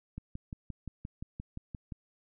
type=click train; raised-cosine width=5 ms; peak=-27 dBFS; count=11; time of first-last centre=0.18-1.922 s; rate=5.74 Hz; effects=none